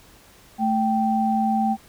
sine tone pair together, 220 / 780.4 Hz, A3 / G5, 0 / -8 cents, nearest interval octave + minor seventh, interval 2192 cents, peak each -21 dBFS, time 0.58-1.77 s, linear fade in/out 50 ms, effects pink hiss -51 dBFS RMS until 1.88 s

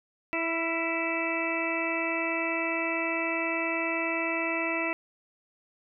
harmonic tone with a mistuned harmonic, 329.7 Hz, E4, in tune, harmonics 1 / 2 / 3 / 4 / 6 / 7 / 8, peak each -33 / -34 / -37 / -38 / -34 / -35 / -33 dBFS, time 0.33-4.93 s, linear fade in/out 0 ms, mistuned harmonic 4, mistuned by +31 cents, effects none

